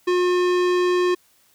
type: tone with low-pass filter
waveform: square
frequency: 359 Hz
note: F4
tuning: 48 cents sharp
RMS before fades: -19 dBFS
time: 0.07-1.15 s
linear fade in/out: 10 ms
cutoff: 4600 Hz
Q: 0.61
effects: white hiss -59 dBFS RMS until 1.54 s